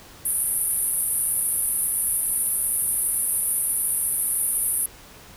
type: band-pass noise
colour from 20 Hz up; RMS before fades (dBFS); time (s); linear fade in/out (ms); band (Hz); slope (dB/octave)
pink; -24; 0.25-4.86; 5; 9400 to 12000; 96
effects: pink hiss -46 dBFS RMS until 5.36 s